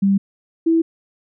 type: tone pair in turn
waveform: sine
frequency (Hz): 196.8 / 328.4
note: G3 / E4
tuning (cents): +7 / -6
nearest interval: major sixth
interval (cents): 887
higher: second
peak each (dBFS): -12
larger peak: neither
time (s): 0.02-0.18 / 0.66-0.82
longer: neither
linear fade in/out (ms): 10
effects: none